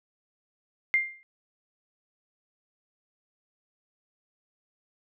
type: tone with exponential decay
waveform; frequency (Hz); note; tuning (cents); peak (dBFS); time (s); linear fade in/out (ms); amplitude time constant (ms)
sine; 2100; C7; +6; -17; 0.94-1.23; 0; 61
effects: none